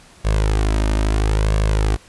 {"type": "tone with flanger", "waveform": "sawtooth", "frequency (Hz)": 52.6, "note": "G#1", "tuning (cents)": 23, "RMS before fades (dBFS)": -17, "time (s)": [0.24, 1.97], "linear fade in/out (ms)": 20, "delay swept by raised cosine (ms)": [1.8, 3.3], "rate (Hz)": 0.75, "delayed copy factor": 0.6, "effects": ["pink hiss -47 dBFS RMS until 2.08 s", "resampled to 24000 Hz"]}